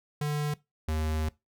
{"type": "tone pair in turn", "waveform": "square", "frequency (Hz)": [148.2, 78.08], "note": ["D3", "D#2"], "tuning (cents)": [16, 7], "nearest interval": "major seventh", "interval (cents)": 1109, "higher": "first", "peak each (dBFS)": -28, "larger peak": "neither", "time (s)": [[0.21, 0.54], [0.88, 1.29]], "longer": "second", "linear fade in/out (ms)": 5, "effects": ["noise-tail reverb RT60 0.2 s tail -20 dB re dry"]}